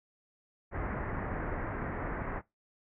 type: low-pass noise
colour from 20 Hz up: pink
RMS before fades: -36 dBFS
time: 0.71-2.42 s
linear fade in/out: 50 ms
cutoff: 2000 Hz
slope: 48 dB/octave
effects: noise-tail reverb RT60 0.2 s tail -21 dB re dry